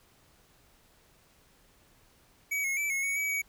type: tone with pitch steps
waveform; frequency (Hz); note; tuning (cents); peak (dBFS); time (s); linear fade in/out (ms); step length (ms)
square; 2270 / 2171 / 2315 / 2177 / 2229 / 2279 / 2260; C#7 / C#7 / D7 / C#7 / C#7 / C#7 / C#7; +41 / -37 / -25 / -32 / +9 / +47 / +33; -29; 2.51-3.42; 10; 130
effects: pink hiss -63 dBFS RMS until 3.48 s